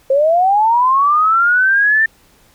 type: linear sweep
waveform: sine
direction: up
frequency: 523.3 to 1800 Hz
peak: -9 dBFS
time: 0.1-2.06 s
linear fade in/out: 5 ms
effects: pink hiss -51 dBFS RMS until 2.54 s